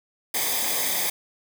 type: noise with comb filter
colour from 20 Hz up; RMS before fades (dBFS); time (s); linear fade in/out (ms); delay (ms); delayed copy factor
white; -25; 0.34-1.1; 5; 0.71; -0.75
effects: none